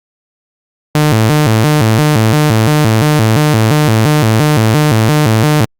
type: tone with vibrato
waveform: sawtooth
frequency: 129.2 Hz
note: C3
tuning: 21 cents flat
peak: -3 dBFS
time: 0.95-5.65 s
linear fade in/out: 0 ms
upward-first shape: square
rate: 2.9 Hz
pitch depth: 270 cents each way
effects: Opus 48 kbps